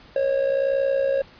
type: tone with amplitude modulation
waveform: triangle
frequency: 546 Hz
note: C#5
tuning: 26 cents flat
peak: -14 dBFS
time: 0.16-1.22 s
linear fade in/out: 2 ms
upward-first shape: sine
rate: 61.3 Hz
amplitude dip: 65%
effects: pink hiss -49 dBFS RMS until 1.39 s + resampled to 11025 Hz